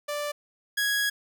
sawtooth tone pair in turn, 587.3 / 1661.1 Hz, D5 / G#6, 0 / 0 cents, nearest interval octave + tritone, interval 1800 cents, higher second, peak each -25 / -20 dBFS, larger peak second, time 0.08-0.32 / 0.77-1.1 s, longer second, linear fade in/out 10 ms, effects none

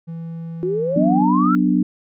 triangle tone, 165.4 Hz, E3, 6 cents sharp, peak -25 dBFS, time 0.07-1.24 s, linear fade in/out 20 ms
sine exponential sweep, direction up, 349.2 to 1396.9 Hz, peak -18 dBFS, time 0.63-1.55 s, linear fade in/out 0 ms
sine chord, B minor, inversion second, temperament just, 185.21 / 246.9 / 296.3 Hz, F#3 / B3 / D4, +2 / 0 / +15 cents, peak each -18 dBFS, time 0.96-1.83 s, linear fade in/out 5 ms
effects none

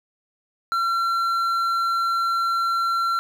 triangle tone with hard clipping, 1360 Hz, F6, 46 cents flat, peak -21 dBFS, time 0.72-3.19 s, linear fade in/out 0 ms, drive 9 dB, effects none

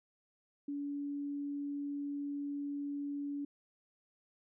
sine tone, 285.6 Hz, D4, 48 cents flat, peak -36 dBFS, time 0.68-3.45 s, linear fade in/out 5 ms, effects none

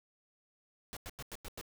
pink noise bursts, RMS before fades -44 dBFS, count 6, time 0.93-1.612 s, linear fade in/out 0 ms, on 37 ms, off 92 ms, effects none

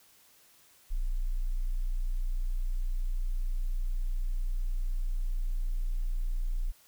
sine tone, 29.95 Hz, A#0, 48 cents sharp, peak -27 dBFS, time 0.9-6.72 s, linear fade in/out 20 ms, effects white hiss -61 dBFS RMS until 6.87 s

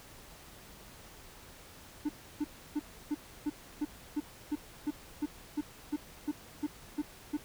triangle tone bursts, 296.9 Hz, D4, 19 cents sharp, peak -27 dBFS, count 16, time 2.05-7.372 s, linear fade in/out 10 ms, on 42 ms, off 310 ms, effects pink hiss -53 dBFS RMS until 7.44 s

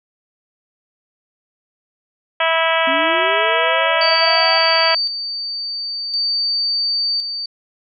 harmonic tone, 326.7 Hz, E4, 15 cents flat, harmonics 2 / 3 / 4 / 5 / 6 / 7 / 8 / 9 / 10, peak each -19 / -21 / -22 / -23 / -24 / -24 / -25 / -26 / -26 dBFS, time 2.4-4.95 s, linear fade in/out 5 ms
sine linear sweep, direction up, 260.7 to 773 Hz, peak -24 dBFS, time 2.87-4.58 s, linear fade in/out 5 ms
sine tone with tremolo, 4600 Hz, D8, 37 cents flat, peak -16 dBFS, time 4.01-7.46 s, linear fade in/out 5 ms, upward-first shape square, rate 0.47 Hz, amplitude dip 50%
effects none

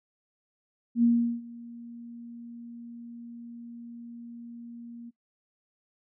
sine tone with ADSR envelope, 235.5 Hz, A#3, 18 cents sharp, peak -17 dBFS, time 0.95-5.11 s, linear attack 81 ms, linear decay 380 ms, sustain -23 dB, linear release 24 ms, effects noise-tail reverb RT60 0.1 s tail -20 dB re dry

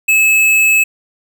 sine tone with tanh clipping, 2595 Hz, E7, 28 cents flat, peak -9 dBFS, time 0.08-0.84 s, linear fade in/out 10 ms, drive 18 dB, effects none

